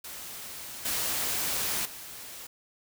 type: noise with level steps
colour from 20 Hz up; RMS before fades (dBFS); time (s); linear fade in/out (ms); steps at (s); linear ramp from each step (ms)
white; -41 / -30 / -43; 0.04-2.47; 5; 0.85 / 1.85; 5
effects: none